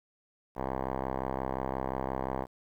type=tone with low-pass filter; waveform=5% pulse; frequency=65.7 Hz; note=C2; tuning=8 cents sharp; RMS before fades=-34 dBFS; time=0.55-2.47 s; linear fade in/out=50 ms; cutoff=1100 Hz; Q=2.6; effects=10-bit